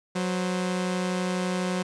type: tone pair together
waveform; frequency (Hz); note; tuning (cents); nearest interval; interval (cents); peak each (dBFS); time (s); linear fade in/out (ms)
sawtooth; 183.66 / 519; F#3 / C5; -13 / -14; octave + tritone; 1799; -22 / -30; 0.15-1.83; 10
effects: resampled to 22050 Hz